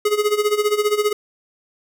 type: tone with tremolo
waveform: square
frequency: 418.8 Hz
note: G#4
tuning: 15 cents sharp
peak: -14 dBFS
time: 0.05-1.13 s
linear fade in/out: 5 ms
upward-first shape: sine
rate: 15 Hz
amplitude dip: 80%
effects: none